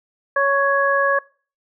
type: harmonic tone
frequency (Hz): 556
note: C#5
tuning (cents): +5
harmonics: 1 / 2 / 3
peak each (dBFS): -19 / -19 / -19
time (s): 0.36-1.19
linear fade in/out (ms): 5
effects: noise-tail reverb RT60 0.4 s tail -23 dB re dry